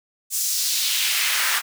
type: noise with high-pass filter sweep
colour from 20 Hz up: pink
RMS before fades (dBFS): -22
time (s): 0.3-1.62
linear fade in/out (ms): 50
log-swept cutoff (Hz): 7500 to 1300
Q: 1.5
effects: none